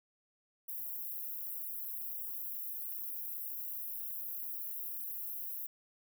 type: high-pass noise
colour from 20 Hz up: white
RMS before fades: -41 dBFS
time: 0.68-5.67 s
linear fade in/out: 10 ms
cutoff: 12000 Hz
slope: 48 dB/octave
effects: none